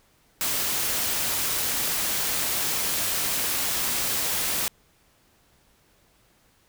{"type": "noise", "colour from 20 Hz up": "white", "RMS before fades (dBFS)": -26, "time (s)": [0.41, 4.68], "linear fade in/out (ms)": 0, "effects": ["pink hiss -62 dBFS RMS until 6.68 s"]}